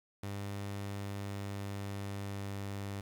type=tone with pitch glide; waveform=sawtooth; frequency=100.2 to 99.57 Hz; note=G2 to G2; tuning=+38 to +28 cents; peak=-34 dBFS; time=0.23-3.01 s; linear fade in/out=5 ms; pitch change=-10 cents; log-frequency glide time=0.87-2.51 s; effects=10-bit